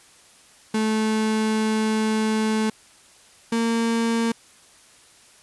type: tone pair in turn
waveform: 35% pulse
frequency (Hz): 217.9 / 229.7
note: A3 / A#3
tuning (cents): -17 / -25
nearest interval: minor second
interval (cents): 92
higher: second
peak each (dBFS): -18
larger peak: neither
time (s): 0.74-2.7 / 3.52-4.32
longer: first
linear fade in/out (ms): 5
effects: white hiss -52 dBFS RMS until 5.42 s + resampled to 24000 Hz